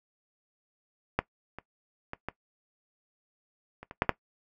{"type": "clicks", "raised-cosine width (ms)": 0.5, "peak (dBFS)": [-9, -25, -21, -18, -28, -26, -7, -6], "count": 8, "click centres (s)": [1.19, 1.586, 2.134, 2.286, 3.83, 3.911, 4.021, 4.093], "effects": ["noise-tail reverb RT60 0.1 s tail -18 dB re dry"]}